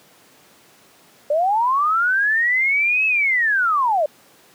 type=linear two-way sweep; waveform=sine; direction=up then down; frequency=568 to 2608 to 568 Hz; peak=-15 dBFS; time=1.3-4.06 s; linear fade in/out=5 ms; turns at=3.06 s; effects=pink hiss -51 dBFS RMS until 4.54 s + high-pass 200 Hz 12 dB/octave